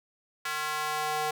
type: tone with high-pass filter sweep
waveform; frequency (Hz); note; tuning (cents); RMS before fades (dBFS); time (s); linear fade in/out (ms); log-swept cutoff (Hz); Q
square; 152.8; D#3; -31; -31; 0.45-1.31; 5; 1400 to 660; 1.8
effects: none